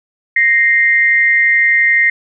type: tone pair together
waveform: sine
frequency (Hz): 1861.4 / 2093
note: A#6 / C7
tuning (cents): -3 / 0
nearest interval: major second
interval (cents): 203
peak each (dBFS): -11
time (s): 0.36-2.1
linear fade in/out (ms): 5
effects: none